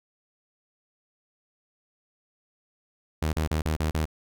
sawtooth tone bursts, 78.1 Hz, D#2, 7 cents sharp, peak -20 dBFS, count 6, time 3.22-4.055 s, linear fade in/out 5 ms, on 110 ms, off 35 ms, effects none

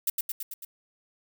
violet noise with echo, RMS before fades -25 dBFS, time 0.07-0.1 s, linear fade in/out 5 ms, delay 110 ms, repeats 5, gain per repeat -3 dB, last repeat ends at 0.65 s, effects none

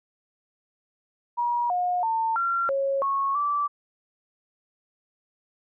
sine tone with pitch steps, 957 / 718 / 900 / 1372 / 548 / 1100 / 1162 Hz, A#5 / F5 / A5 / F6 / C#5 / C#6 / D6, +45 / +48 / +39 / -31 / -20 / -14 / -19 cents, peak -22 dBFS, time 1.37-3.68 s, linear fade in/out 20 ms, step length 330 ms, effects none

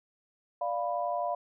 sine chord, B diminished, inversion first, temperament equal, 587.3 / 698.5 / 987.8 Hz, D5 / F5 / B5, 0 / 0 / 0 cents, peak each -34 / -31 / -35 dBFS, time 0.61-1.35 s, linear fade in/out 5 ms, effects none

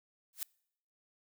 blue noise with exponential growth, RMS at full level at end -33 dBFS, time 0.33-0.43 s, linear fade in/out 1 ms, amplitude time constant 20 ms, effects noise-tail reverb RT60 0.7 s tail -26 dB re dry

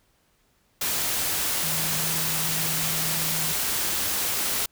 sine tone in noise, 159.6 Hz, D#3, 44 cents sharp, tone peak -34 dBFS, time 1.63-3.53 s, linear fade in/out 5 ms, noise white, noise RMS -26 dBFS, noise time 0.81-4.66 s, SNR -11 dB, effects pink hiss -66 dBFS RMS until 4.71 s

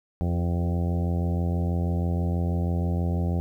harmonic tone with a mistuned harmonic, 86.2 Hz, F2, 22 cents flat, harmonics 1 / 2 / 3 / 4 / 5 / 6 / 7 / 8 / 9, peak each -24 / -28 / -36 / -38 / -41 / -41 / -42 / -44 / -42 dBFS, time 0.21-3.4 s, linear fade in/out 0 ms, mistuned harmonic 4, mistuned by +16 cents, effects 10-bit

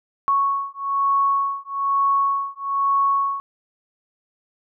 sine beating tone pair, 1107 / 1108.1 Hz, C#6 / C#6, -3 / -1 cents, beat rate 1.1 Hz, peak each -21 dBFS, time 0.28-3.4 s, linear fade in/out 0 ms, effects none

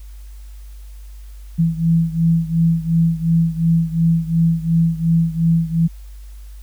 sine beating tone pair, 164.6 / 167.4 Hz, E3 / E3, -2 / +27 cents, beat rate 2.8 Hz, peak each -15 / -18 dBFS, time 1.58-5.88 s, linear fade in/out 20 ms, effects added 50 Hz sine -33 dBFS peak until 6.62 s + white hiss -53 dBFS RMS until 6.62 s

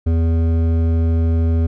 triangle tone with hard clipping, 82.41 Hz, E2, in tune, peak -15 dBFS, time 0.06-1.67 s, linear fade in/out 10 ms, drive 15 dB, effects none

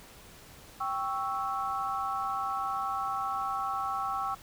sine chord, C# diminished, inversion second, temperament equal, 784 / 1108.7 / 1318.5 Hz, G5 / C#6 / E6, 0 / 0 / 0 cents, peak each -34 dBFS, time 0.8-4.35 s, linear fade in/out 10 ms, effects pink hiss -52 dBFS RMS until 4.42 s

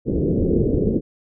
white low-pass noise, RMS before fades -19 dBFS, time 0.05-1.01 s, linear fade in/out 50 ms, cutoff 460 Hz, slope 48 dB/octave, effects none

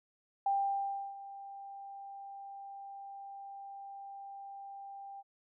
sine tone with ADSR envelope, 792 Hz, G5, 18 cents sharp, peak -27 dBFS, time 0.46-5.23 s, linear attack 4 ms, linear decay 680 ms, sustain -17 dB, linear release 36 ms, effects none

